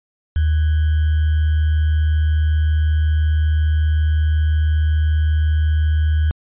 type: tone with sample-and-hold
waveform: sine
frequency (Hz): 77.3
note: D#2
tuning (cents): -11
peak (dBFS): -13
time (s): 0.36-6.31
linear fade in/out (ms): 0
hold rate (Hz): 1575
effects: resampled to 8000 Hz